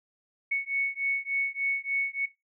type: beating tone pair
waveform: sine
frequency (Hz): 2214 / 2217.4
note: C#7 / C#7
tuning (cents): -3 / 0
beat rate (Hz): 3.4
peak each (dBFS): -29 / -30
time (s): 0.51-2.26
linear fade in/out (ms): 10
effects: noise-tail reverb RT60 0.2 s tail -17 dB re dry